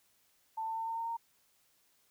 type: tone with pitch steps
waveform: sine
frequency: 889 / 895.7 / 902.5 / 909.3 / 916.1 / 923 Hz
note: A5 / A5 / A5 / A#5 / A#5 / A#5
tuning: +18 / +31 / +44 / -43 / -30 / -17 cents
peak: -34 dBFS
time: 0.57-1.17 s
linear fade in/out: 10 ms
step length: 100 ms
effects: white hiss -71 dBFS RMS until 2.1 s